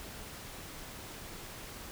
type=silence; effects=pink hiss -46 dBFS RMS until 1.91 s